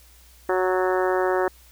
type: harmonic tone with a mistuned harmonic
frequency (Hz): 185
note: F#3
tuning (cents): 0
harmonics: 2 / 3 / 4 / 5 / 6 / 7 / 8 / 9 / 10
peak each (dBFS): -22 / -26 / -28 / -30 / -32 / -33 / -34 / -35 / -36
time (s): 0.49-1.48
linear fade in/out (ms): 2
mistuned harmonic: 10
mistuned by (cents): -39
effects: added 60 Hz sine -51 dBFS peak until 1.71 s + white hiss -54 dBFS RMS until 1.71 s